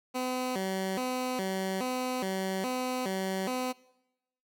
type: tone with vibrato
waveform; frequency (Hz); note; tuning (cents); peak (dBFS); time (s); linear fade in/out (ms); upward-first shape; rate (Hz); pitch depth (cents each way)
15% pulse; 219.9; A3; -1; -24; 0.14-3.73; 20; square; 1.2; 250
effects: noise-tail reverb RT60 0.9 s tail -22 dB re dry